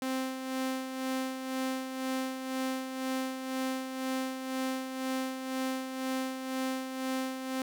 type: tone with tremolo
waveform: sawtooth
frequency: 261.6 Hz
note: C4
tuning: in tune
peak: -26 dBFS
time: 0.02-7.62 s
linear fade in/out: 2 ms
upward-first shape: sine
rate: 2 Hz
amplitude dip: 55%
effects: none